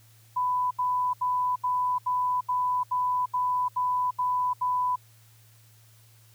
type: tone bursts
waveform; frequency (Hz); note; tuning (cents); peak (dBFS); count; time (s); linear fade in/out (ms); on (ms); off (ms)
sine; 997; B5; +16; -23; 11; 0.36-4.96; 10; 350; 75
effects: added 112 Hz sine -55 dBFS peak until 6.34 s + white hiss -60 dBFS RMS until 6.34 s